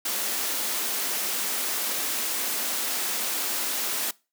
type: high-pass noise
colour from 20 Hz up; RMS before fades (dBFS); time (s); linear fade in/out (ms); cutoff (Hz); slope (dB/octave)
white; -28; 0.05-4.11; 5; 200; 96
effects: noise-tail reverb RT60 0.3 s tail -23 dB re dry